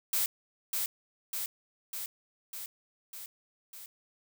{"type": "noise with echo", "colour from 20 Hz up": "blue", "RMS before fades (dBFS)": -29, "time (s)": [0.13, 0.26], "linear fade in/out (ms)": 2, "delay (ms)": 600, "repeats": 6, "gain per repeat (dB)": -3, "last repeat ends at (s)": 3.86, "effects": []}